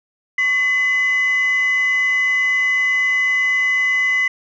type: tone with frequency modulation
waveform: sine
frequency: 2018 Hz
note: B6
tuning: 37 cents sharp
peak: -13 dBFS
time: 0.38-4.28 s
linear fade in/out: 5 ms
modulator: 906 Hz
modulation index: 0.25
effects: tanh soft clip ceiling -11 dBFS